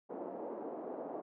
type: band-pass noise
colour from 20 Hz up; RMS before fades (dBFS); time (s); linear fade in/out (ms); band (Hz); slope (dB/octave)
white; -43; 0.09-1.22; 20; 260 to 690; 24
effects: none

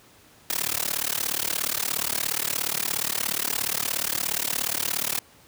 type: noise with amplitude modulation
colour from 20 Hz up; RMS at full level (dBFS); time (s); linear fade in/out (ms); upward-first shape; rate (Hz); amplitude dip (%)
white; -23; 0.5-5.19; 0; sine; 37; 100
effects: pink hiss -54 dBFS RMS until 5.47 s + high-pass 80 Hz 12 dB/octave

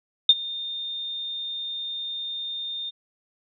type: tone with ADSR envelope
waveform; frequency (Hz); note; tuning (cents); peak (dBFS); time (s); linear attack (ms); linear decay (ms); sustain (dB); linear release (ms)
sine; 3635; A#7; -44; -8; 0.29-2.91; 3; 42; -21; 24
effects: none

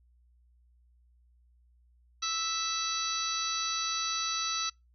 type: harmonic tone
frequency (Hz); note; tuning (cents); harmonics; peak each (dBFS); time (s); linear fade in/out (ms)
658; E5; -3; 2 / 3 / 4 / 5 / 6 / 7 / 8 / 9; -35 / -46 / -41 / -45 / -34 / -39 / -46 / -36; 2.22-4.7; 10
effects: noise-tail reverb RT60 0.2 s tail -26 dB re dry + added 60 Hz sine -61 dBFS peak until 4.94 s

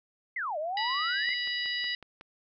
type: exponential two-way sweep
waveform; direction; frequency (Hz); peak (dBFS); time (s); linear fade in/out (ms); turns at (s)
sine; down then up; 2150 to 587.3 to 2150; -30; 0.36-1.34; 5; 0.58
type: harmonic tone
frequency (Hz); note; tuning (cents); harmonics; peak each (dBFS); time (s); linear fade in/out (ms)
975; B5; -23; 2 / 3 / 4 / 5; -33 / -35 / -36 / -37; 0.77-1.95; 2
type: click train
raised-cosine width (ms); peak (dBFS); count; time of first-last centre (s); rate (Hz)
0.3; -30; 6; 1.29-2.211; 5.43
effects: none

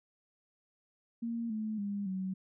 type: tone with pitch steps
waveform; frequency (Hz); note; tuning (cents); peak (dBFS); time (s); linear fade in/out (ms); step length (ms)
sine; 232.1 / 216.6 / 202.1 / 188.52; A#3 / A3 / G#3 / F#3; -7 / -27 / -47 / +33; -33; 1.22-2.34; 10; 280
effects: none

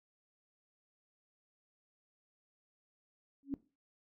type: tone with exponential growth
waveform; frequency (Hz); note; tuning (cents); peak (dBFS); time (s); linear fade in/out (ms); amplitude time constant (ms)
sine; 277.2; C#4; 0; -29; 3.43-3.54; 0; 23
effects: noise-tail reverb RT60 0.3 s tail -18 dB re dry

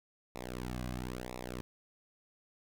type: tone with flanger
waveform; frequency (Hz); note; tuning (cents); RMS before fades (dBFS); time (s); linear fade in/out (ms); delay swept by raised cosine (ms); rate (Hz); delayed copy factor
sawtooth; 61.9; B1; +5; -41; 0.35-1.61; 0; 0.64 to 2.24; 1; -1
effects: none

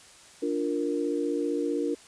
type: chord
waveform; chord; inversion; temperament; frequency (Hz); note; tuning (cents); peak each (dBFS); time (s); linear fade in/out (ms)
sine; Bb major; first; equal; 293.7 / 349.2 / 466.2; D4 / F4 / Bb4; 0 / 0 / 0; -29 / -31 / -30; 0.42-1.95; 10
effects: white hiss -52 dBFS RMS until 2.07 s + resampled to 22050 Hz

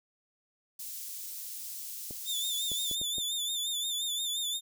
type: high-pass noise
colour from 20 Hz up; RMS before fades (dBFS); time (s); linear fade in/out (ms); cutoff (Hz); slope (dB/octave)
white; -41; 0.79-2.95; 5; 5500; 12
type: clicks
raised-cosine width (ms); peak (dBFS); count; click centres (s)
2; -30; 5; 2.109 / 2.717 / 2.913 / 3.015 / 3.183
type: tone with vibrato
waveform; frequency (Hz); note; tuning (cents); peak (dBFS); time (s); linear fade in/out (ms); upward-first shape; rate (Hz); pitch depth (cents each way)
sawtooth; 3559; A7; +19; -28; 2.25-4.61; 50; sine; 5.7; 62
effects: none

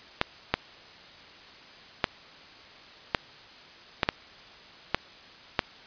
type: clicks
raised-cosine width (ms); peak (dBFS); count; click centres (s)
0.3; -5; 8; 0.214 / 0.54 / 2.042 / 3.148 / 4.032 / 4.089 / 4.946 / 5.592
effects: white hiss -49 dBFS RMS until 5.86 s + resampled to 11025 Hz

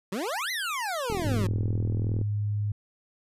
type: exponential two-way sweep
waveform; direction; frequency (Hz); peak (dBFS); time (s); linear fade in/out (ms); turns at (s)
25% pulse; up then down; 174.61 to 2093 to 174.61; -25; 0.12-1.47; 5; 0.51
type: click train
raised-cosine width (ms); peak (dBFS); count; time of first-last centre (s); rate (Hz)
3; -20; 47; 1.1-2.214; 41.3
type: tone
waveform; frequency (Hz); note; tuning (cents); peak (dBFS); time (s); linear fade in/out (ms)
sine; 103.83; G#2; 0; -25; 1.25-2.72; 5
effects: resampled to 32000 Hz

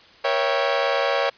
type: chord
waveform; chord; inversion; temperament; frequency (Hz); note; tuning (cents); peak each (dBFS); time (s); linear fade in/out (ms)
sawtooth; A# diminished seventh; none; equal with one note detuned; 476.5 / 554.4 / 659.3 / 784; A#4 / C#5 / E5 / G5; +38 / 0 / 0 / 0; -23 / -18 / -23 / -23; 0.24-1.3; 10
effects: white hiss -50 dBFS RMS until 1.37 s + resampled to 11025 Hz

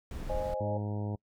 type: noise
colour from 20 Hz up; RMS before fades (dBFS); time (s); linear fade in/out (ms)
brown; -37; 0.11-0.54; 2
type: chord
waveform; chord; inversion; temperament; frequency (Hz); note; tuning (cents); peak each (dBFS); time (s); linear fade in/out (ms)
sine; Ab major; first; equal with one note detuned; 523.3 / 618 / 830.6; C5 / Eb5 / Ab5; 0 / -12 / 0; -34 / -37 / -38; 0.29-0.78; 10
type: harmonic tone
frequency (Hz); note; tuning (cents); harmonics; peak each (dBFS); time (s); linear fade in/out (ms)
104; G#2; +3; 1 / 2 / 3 / 4 / 5 / 6 / 7 / 8 / 9; -33 / -39 / -43 / -45 / -47 / -49 / -50 / -51 / -52; 0.6-1.16; 10
effects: noise-tail reverb RT60 0.1 s tail -26 dB re dry

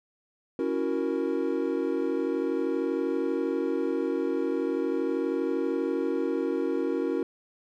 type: chord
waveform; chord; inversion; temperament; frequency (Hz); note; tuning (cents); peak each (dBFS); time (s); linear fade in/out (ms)
triangle; F# dominant seventh; second; equal with one note detuned; 277.2 / 329.6 / 370 / 468.3; C#4 / E4 / F#4 / A#4; 0 / 0 / 0 / +8; -29; 0.59-7.23; 2
effects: none

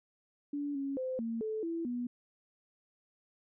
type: tone with pitch steps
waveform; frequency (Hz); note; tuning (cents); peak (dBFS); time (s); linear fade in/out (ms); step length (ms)
sine; 288.2 / 275.9 / 516 / 228.6 / 435.7 / 332.8 / 243.6; D4 / C#4 / C5 / A#3 / A4 / E4 / B3; -33 / -8 / -24 / -34 / -17 / +17 / -24; -33; 0.53-2.07; 5; 220
effects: none

